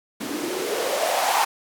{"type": "noise with band-pass filter sweep", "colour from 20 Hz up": "blue", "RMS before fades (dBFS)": -24, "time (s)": [0.2, 1.45], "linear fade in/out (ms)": 10, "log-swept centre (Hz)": [250, 910], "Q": 4.4, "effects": []}